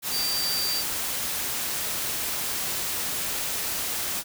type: tone in noise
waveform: sine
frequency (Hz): 4665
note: D8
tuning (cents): -12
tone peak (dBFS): -26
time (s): 0.1-0.84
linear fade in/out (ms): 50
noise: white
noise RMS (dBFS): -29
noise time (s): 0.02-4.24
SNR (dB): 0
effects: none